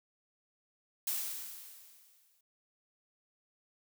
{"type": "noise with exponential decay", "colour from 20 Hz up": "blue", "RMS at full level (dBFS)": -33, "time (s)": [1.07, 2.41], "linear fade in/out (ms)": 5, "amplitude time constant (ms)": 290, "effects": []}